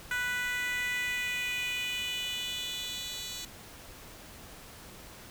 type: tone with high-pass filter sweep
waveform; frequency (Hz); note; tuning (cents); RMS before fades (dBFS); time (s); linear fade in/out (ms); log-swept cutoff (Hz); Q
10% pulse; 493.9; B4; 0; -34; 0.11-3.45; 2; 1500 to 4400; 3.6
effects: pink hiss -49 dBFS RMS until 5.3 s